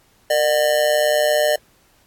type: tone with amplitude modulation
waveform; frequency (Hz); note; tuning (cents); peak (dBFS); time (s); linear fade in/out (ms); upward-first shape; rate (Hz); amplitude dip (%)
square; 602; D5; +43; -12; 0.3-1.56; 5; sine; 138; 75
effects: pink hiss -57 dBFS RMS until 2.06 s + AAC 64 kbps